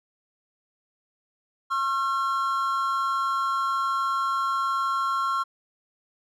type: tone pair together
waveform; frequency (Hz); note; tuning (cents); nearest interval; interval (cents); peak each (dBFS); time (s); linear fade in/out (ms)
triangle; 1082 / 1363.2; C#6 / F6; -42 / -42; major third; 400; -24; 1.7-5.44; 20
effects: none